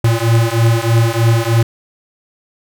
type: beating tone pair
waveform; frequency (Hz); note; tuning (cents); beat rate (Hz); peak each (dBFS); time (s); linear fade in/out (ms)
square; 113.5 / 116.7; A#2 / A#2; -46 / +2; 3.2; -14; 0.04-1.63; 5
effects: none